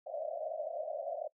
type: band-pass noise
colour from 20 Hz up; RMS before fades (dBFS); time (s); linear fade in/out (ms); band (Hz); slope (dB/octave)
pink; -39; 0.06-1.28; 10; 570 to 680; 96
effects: noise-tail reverb RT60 0.1 s tail -20 dB re dry